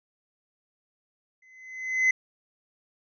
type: tone with exponential growth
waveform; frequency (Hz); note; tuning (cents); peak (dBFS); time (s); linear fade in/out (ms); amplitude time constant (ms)
triangle; 2040; C7; -44; -15; 1.42-2.11; 5; 150
effects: resampled to 16000 Hz